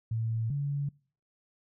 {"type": "tone pair in turn", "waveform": "sine", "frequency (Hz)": [112.9, 142.25], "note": ["A2", "C#3"], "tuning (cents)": [45, 45], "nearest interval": "major third", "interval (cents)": 400, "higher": "second", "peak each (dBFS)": -28, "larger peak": "neither", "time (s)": [[0.11, 0.5], [0.5, 0.89]], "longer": "neither", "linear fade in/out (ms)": 5, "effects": ["noise-tail reverb RT60 0.5 s tail -26 dB re dry"]}